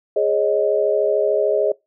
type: chord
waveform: sine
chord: Ab suspended fourth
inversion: none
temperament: equal with one note detuned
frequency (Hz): 415.3 / 548.9 / 622.3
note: Ab4 / Db5 / Eb5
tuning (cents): 0 / -17 / 0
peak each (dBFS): -19 / -20 / -19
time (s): 0.16-1.72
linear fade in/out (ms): 5
effects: noise-tail reverb RT60 0.2 s tail -23 dB re dry